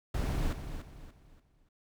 brown noise with echo, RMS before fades -31 dBFS, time 0.14-0.53 s, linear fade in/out 5 ms, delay 290 ms, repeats 4, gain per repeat -9 dB, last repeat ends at 1.69 s, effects none

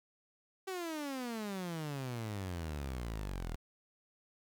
sawtooth exponential sweep, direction down, 388.1 to 39 Hz, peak -34 dBFS, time 0.67-3.56 s, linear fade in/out 10 ms, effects 10-bit

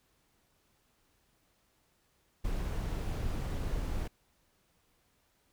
brown noise, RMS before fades -34 dBFS, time 2.44-4.08 s, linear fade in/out 10 ms, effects pink hiss -72 dBFS RMS until 5.52 s

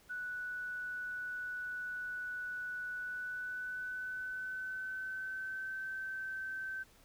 sine tone with pitch glide, 1480 to 1543.7 Hz, F#6 to G6, 0 to -27 cents, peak -38 dBFS, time 0.09-6.84 s, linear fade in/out 20 ms, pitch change +73 cents, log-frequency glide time 2.95-5.84 s, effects pink hiss -64 dBFS RMS until 7.04 s

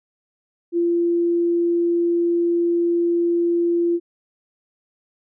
sine tone, 342.9 Hz, F4, 32 cents flat, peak -16 dBFS, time 0.72-4 s, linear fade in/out 50 ms, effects none

